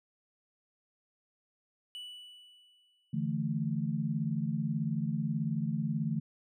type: tone with exponential decay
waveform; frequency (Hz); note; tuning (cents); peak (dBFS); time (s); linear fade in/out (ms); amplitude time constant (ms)
triangle; 2960; F#7; 0; -38; 1.95-3.33; 0; 300
type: chord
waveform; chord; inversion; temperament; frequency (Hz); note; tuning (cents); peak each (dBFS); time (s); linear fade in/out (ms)
sine; D suspended second; none; just; 146.83 / 165.19 / 220.2; D3 / E3 / A3; 0 / +4 / +2; -34 / -34 / -34; 3.13-6.2; 10
effects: none